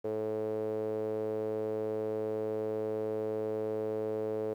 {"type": "tone with band-pass filter", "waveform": "sawtooth", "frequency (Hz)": 108.4, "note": "A2", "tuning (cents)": -25, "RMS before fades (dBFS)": -34, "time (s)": [0.04, 4.54], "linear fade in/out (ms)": 10, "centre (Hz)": 470, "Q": 8, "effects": ["11-bit"]}